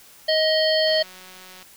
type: harmonic tone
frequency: 629 Hz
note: D#5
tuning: 19 cents sharp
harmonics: 1 / 3 / 5 / 7 / 8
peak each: -19 / -27 / -26 / -23 / -34 dBFS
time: 0.28-1.03 s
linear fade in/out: 10 ms
type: click train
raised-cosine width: 0.2 ms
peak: -27 dBFS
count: 141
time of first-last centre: 0.87-1.627 s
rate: 185 Hz
effects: white hiss -49 dBFS RMS until 1.76 s